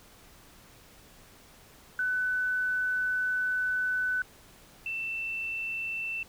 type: tone pair in turn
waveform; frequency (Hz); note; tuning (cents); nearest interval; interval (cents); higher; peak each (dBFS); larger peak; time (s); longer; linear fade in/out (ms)
sine; 1500 / 2673; F#6 / E7; +23 / +23; minor seventh; 1000; second; -26 / -31; first; 1.99-4.22 / 4.86-6.23; first; 2
effects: pink hiss -55 dBFS RMS until 6.28 s